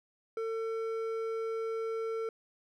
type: tone with hard clipping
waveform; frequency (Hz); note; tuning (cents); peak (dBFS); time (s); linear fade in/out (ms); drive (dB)
sine; 450; A4; +39; -34; 0.37-2.29; 2; 8
effects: none